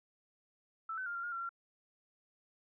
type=tone with pitch steps; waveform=sine; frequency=1321 / 1519 / 1403 / 1380 / 1422 / 1364 / 1374 Hz; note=E6 / F#6 / F6 / F6 / F6 / F6 / F6; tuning=+3 / +45 / +8 / -21 / +31 / -41 / -29 cents; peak=-37 dBFS; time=0.89-1.492 s; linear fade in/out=5 ms; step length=86 ms; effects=none